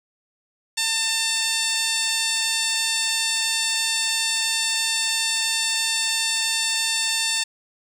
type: tone with band-pass filter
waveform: 15% pulse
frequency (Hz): 897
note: A5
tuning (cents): +33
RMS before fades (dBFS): -23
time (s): 0.77-7.44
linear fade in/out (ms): 10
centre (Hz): 6100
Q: 2.8
effects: none